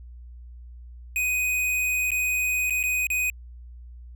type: tone with dropouts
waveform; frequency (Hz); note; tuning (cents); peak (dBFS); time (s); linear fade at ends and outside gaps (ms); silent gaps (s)
square; 2497; D#7; +6; -23; 1.16-3.3; 1; 2.106-2.117 / 2.698-2.706 / 2.829-2.837 / 3.069-3.102
effects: added 60 Hz sine -40 dBFS peak until 4.15 s